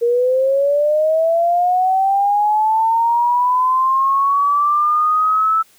sine linear sweep, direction up, 466.2 to 1318.5 Hz, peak -12 dBFS, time 0.01-5.63 s, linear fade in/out 20 ms, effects white hiss -52 dBFS RMS until 5.78 s

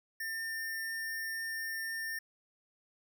sine tone with sample-and-hold, 1799 Hz, A6, 38 cents sharp, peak -35 dBFS, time 0.2-2.19 s, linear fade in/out 5 ms, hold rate 7350 Hz, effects none

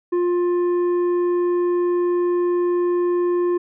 triangle tone with tanh clipping, 352.3 Hz, F4, 15 cents sharp, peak -18 dBFS, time 0.12-3.58 s, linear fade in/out 10 ms, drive 11 dB, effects none

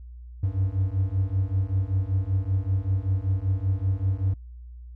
triangle beating tone pair, 93 / 98.2 Hz, F#2 / G2, +9 / +4 cents, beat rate 5.2 Hz, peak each -24 / -23 dBFS, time 0.43-4.34 s, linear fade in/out 5 ms, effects noise-tail reverb RT60 0.1 s tail -25 dB re dry + added 60 Hz sine -39 dBFS peak until 4.95 s

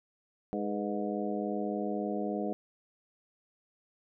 harmonic tone with a mistuned harmonic, 103.3 Hz, G#2, 9 cents flat, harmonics 2 / 3 / 4 / 5 / 6 / 7, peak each -35 / -37 / -38 / -39 / -40 / -40 dBFS, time 0.53-2.53 s, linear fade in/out 0 ms, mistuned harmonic 5, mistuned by -70 cents, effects none

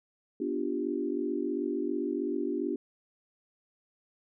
sine chord, G dominant seventh, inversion first, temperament equal, 246.9 / 293.7 / 349.2 / 392 Hz, B3 / D4 / F4 / G4, 0 / 0 / 0 / 0 cents, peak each -36 / -33 / -34 / -35 dBFS, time 0.4-2.76 s, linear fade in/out 5 ms, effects none

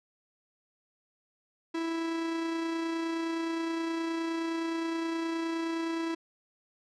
45% pulse tone with amplitude modulation, 329.6 Hz, E4, in tune, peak -29 dBFS, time 1.74-6.15 s, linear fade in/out 10 ms, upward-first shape sine, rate 29.6 Hz, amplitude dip 25%, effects low-pass 5000 Hz 12 dB/octave

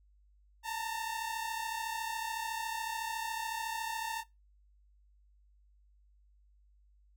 sawtooth tone pair together, 886.1 / 920 Hz, A5 / A#5, +12 / -23 cents, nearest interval minor second, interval 65 cents, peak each -35 / -35 dBFS, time 0.63-4.24 s, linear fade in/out 50 ms, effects noise-tail reverb RT60 0.2 s tail -18 dB re dry + added 50 Hz sine -62 dBFS peak until 7.16 s

